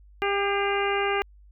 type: harmonic tone with a mistuned harmonic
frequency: 399.8 Hz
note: G4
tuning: 34 cents sharp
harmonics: 1 / 2 / 3 / 4 / 5 / 6 / 7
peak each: -26 / -29 / -31 / -32 / -33 / -34 / -34 dBFS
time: 0.22-1.22 s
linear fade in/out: 0 ms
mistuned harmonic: 5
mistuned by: +46 cents
effects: added 50 Hz sine -49 dBFS peak until 1.51 s